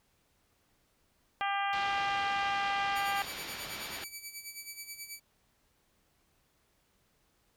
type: harmonic tone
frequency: 398.4 Hz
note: G4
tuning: 28 cents sharp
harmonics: 2 / 3 / 4 / 5 / 6 / 7 / 8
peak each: -32 / -36 / -38 / -40 / -42 / -43 / -44 dBFS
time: 1.41-3.22 s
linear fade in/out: 0 ms
type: low-pass noise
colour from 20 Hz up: white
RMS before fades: -43 dBFS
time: 1.73-4.04 s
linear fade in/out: 0 ms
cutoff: 4400 Hz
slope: 24 dB/octave
type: tone with tremolo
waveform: 10% pulse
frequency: 2300 Hz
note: D7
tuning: 37 cents flat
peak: -31 dBFS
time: 2.95-5.2 s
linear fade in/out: 20 ms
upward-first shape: sine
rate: 9.3 Hz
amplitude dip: 70%
effects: pink hiss -72 dBFS RMS until 7.56 s